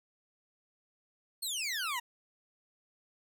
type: exponential sweep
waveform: 20% pulse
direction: down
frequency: 4435 to 920 Hz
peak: -28 dBFS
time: 1.42-2 s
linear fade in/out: 10 ms
effects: none